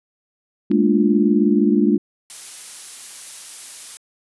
sine chord, Bb dominant seventh, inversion third, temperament equal with one note detuned, 207.7 / 227.1 / 293.7 / 349.2 Hz, Ab3 / Bb3 / D4 / F4, 0 / -45 / 0 / 0 cents, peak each -17 / -19 / -18 / -20 dBFS, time 0.7-1.98 s, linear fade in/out 10 ms
click, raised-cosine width 0.3 ms, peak -21 dBFS, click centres 0.715 s
blue noise, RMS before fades -33 dBFS, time 2.3-3.97 s, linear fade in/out 0 ms
effects resampled to 24000 Hz

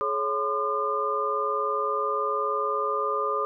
sine tone cluster, 423.5 / 553 / 1028 / 1207 Hz, G#4 / C#5 / C6 / D6, +34 / -4 / -31 / +47 cents, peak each -30 / -32 / -33 / -26 dBFS, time 0.01-3.45 s, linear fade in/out 0 ms, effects none

